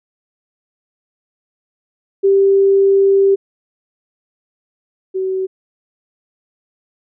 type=tone pair in turn; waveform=sine; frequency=392.4 / 378.2 Hz; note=G4 / F#4; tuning=+2 / +38 cents; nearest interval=minor second; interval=64 cents; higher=first; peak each=-8 / -16 dBFS; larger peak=first; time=2.23-3.36 / 5.14-5.47 s; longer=first; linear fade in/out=20 ms; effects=none